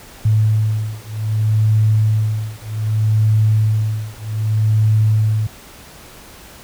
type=beating tone pair; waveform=sine; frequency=108 / 108.64 Hz; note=A2 / A2; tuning=-32 / -22 cents; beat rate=0.64 Hz; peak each=-16 dBFS; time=0.25-5.47 s; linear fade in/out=5 ms; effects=pink hiss -40 dBFS RMS until 6.63 s